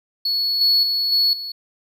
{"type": "tone with level steps", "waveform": "triangle", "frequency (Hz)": 4390, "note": "C#8", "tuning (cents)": -18, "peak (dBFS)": [-17, -12, -17, -13, -26], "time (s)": [0.25, 1.52], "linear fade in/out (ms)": 5, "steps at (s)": [0.61, 0.83, 1.12, 1.33], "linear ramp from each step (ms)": 2, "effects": []}